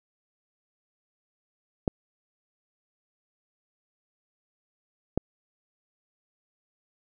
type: clicks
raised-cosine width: 2 ms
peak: -10 dBFS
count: 2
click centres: 1.878 / 5.176 s
effects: none